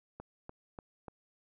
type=click train; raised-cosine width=1 ms; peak=-30 dBFS; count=4; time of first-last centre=0.2-1.082 s; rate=3.4 Hz; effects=none